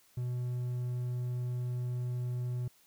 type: tone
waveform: triangle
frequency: 123.47 Hz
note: B2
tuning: in tune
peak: -30 dBFS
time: 0.17-2.68 s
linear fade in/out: 5 ms
effects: white hiss -65 dBFS RMS until 2.86 s